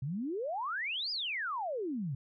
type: exponential two-way sweep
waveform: sine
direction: up then down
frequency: 124.7 to 5130 to 124.7 Hz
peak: -33 dBFS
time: 0.02-2.15 s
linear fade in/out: 5 ms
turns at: 1.11 s
effects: none